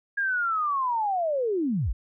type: linear sweep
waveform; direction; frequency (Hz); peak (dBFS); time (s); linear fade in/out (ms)
sine; down; 1645 to 32.7; -23; 0.17-1.93; 10
effects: none